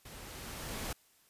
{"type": "noise with level ramp", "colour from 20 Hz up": "pink", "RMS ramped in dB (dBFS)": [-50, -38], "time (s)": [0.05, 0.93], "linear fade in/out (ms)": 5, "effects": ["white hiss -67 dBFS RMS until 1.29 s", "resampled to 32000 Hz"]}